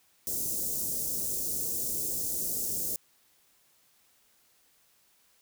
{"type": "band-stop noise", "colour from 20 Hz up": "white", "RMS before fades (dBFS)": -32, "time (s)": [0.27, 2.96], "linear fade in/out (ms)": 0, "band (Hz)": [510, 6200], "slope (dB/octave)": 24, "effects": ["white hiss -66 dBFS RMS until 5.41 s"]}